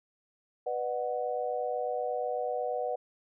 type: chord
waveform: sine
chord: B minor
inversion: none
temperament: equal with one note detuned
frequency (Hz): 493.9 / 602.1 / 740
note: B4 / D5 / F#5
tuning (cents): 0 / +43 / 0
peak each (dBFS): -33 / -35 / -34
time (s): 0.66-2.96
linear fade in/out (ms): 10
effects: none